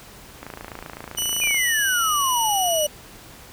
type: click train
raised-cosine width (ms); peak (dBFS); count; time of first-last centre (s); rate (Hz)
0.5; -19; 32; 0.43-1.545; 27.8
type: tone with pitch glide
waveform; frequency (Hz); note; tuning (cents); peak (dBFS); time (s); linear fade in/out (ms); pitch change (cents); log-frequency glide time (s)
15% pulse; 2960 to 2931; F#7 to F#7; 0 to -17; -15; 1.17-2.87; 10; -17; 1.48-2.07
type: exponential sweep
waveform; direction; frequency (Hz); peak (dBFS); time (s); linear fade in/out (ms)
sine; down; 2489 to 581; -20; 1.41-2.87; 10
effects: pink hiss -44 dBFS RMS until 3.52 s